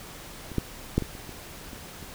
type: clicks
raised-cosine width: 3 ms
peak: -26 / -11 / -8 / -18 / -27 / -26 / -28 / -27 dBFS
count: 8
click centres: 0.517 / 0.583 / 0.98 / 1.023 / 1.152 / 1.293 / 1.732 / 2.028 s
effects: pink hiss -43 dBFS RMS until 2.14 s